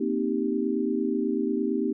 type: chord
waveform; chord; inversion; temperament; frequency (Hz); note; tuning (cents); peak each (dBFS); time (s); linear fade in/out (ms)
sine; C minor seventh; third; equal; 233.1 / 261.6 / 311.1 / 392; Bb3 / C4 / Eb4 / G4; 0 / 0 / 0 / 0; -29; 0-1.93; 10
effects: none